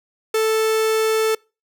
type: tone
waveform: 45% pulse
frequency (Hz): 440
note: A4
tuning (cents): 0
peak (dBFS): -16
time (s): 0.34-1.35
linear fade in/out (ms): 5
effects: noise-tail reverb RT60 0.3 s tail -26 dB re dry